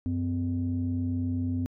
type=tone pair together; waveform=sine; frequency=94.4 / 255.2 Hz; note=F#2 / C4; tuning=+35 / -43 cents; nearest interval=octave + perfect fourth; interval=1722 cents; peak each=-28 dBFS; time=0.06-1.66 s; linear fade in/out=0 ms; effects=tanh soft clip ceiling -20 dBFS